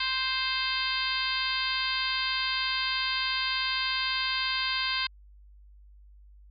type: harmonic tone with a mistuned harmonic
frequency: 523.3 Hz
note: C5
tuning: in tune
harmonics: 2 / 3 / 4 / 5 / 6 / 7 / 8 / 9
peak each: -35 / -35 / -35 / -35 / -35 / -35 / -35 / -35 dBFS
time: 0-5.07 s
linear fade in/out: 5 ms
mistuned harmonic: 9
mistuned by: +20 cents
effects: added 50 Hz sine -50 dBFS peak until 6.5 s